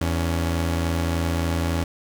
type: tone pair together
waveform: sawtooth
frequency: 83.39 / 280.5 Hz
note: E2 / C#4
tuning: +21 / +21 cents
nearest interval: octave + major sixth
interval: 2100 cents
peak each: -18 / -25 dBFS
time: 0.01-1.84 s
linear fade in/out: 5 ms
effects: none